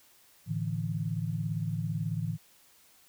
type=chord; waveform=sine; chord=A suspended fourth; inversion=none; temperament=equal; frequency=110 / 146.83 / 164.81 Hz; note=A2 / D3 / E3; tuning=0 / 0 / 0 cents; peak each=-34 / -35 / -33 dBFS; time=0.46-2.38 s; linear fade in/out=50 ms; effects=white hiss -61 dBFS RMS until 3.08 s